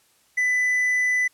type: tone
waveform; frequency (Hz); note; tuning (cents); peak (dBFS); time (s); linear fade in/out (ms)
triangle; 1996; B6; +18; -17; 0.37-1.28; 10
effects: white hiss -61 dBFS RMS until 1.33 s + low-pass 12000 Hz 12 dB/octave